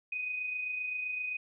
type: tone with amplitude modulation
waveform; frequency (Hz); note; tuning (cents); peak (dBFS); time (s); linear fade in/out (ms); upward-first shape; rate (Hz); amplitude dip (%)
sine; 2497; D#7; +6; -31; 0.12-1.37; 5; sine; 27.7; 40
effects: none